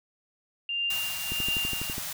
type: tone with tremolo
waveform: sine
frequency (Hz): 2794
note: F7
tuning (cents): 0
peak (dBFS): -25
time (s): 0.69-1.93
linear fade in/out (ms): 2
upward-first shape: triangle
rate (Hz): 1.5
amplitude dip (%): 75
type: band-stop noise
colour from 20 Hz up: white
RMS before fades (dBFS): -35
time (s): 0.9-2.13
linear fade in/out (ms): 5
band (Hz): 220 to 580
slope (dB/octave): 96
type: click train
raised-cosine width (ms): 3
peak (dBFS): -23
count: 9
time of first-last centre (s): 1.32-1.981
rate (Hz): 12.1
effects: none